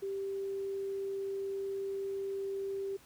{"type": "tone", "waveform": "sine", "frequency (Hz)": 392, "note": "G4", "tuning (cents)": 0, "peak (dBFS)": -34, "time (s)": [0.02, 2.97], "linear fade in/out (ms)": 10, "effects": ["pink hiss -60 dBFS RMS until 3.05 s", "high-pass 60 Hz 12 dB/octave"]}